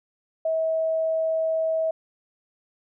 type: tone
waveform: sine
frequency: 644 Hz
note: E5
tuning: 41 cents flat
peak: -21 dBFS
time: 0.45-1.91 s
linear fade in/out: 5 ms
effects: none